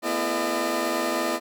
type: tone cluster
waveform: 20% pulse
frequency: 227 / 250.5 / 335.7 / 423.1 / 607 Hz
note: A#3 / B3 / E4 / G#4 / D#5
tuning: -46 / +25 / +32 / +32 / -43 cents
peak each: -32 / -26 / -23 / -30 / -23 dBFS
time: 0.02-1.4 s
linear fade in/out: 50 ms
effects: none